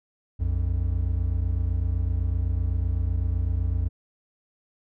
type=tone pair together; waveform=triangle; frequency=60.91 / 88.8 Hz; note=B1 / F2; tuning=-23 / +29 cents; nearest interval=perfect fifth; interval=652 cents; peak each=-23 dBFS; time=0.39-3.89 s; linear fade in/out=20 ms; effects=none